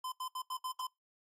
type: tone bursts at uneven times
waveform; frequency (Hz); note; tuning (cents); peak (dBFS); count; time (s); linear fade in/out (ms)
square; 1025; C6; -36; -38; 6; 0.04-0.12 / 0.2-0.28 / 0.35-0.42 / 0.5-0.57 / 0.64-0.72 / 0.79-0.87; 5
effects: noise-tail reverb RT60 0.2 s tail -24 dB re dry + AAC 48 kbps